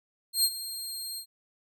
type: tone with ADSR envelope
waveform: 20% pulse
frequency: 4206 Hz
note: C8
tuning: 8 cents sharp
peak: -14 dBFS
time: 0.33-1.26 s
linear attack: 110 ms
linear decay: 54 ms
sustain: -15 dB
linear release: 82 ms
effects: none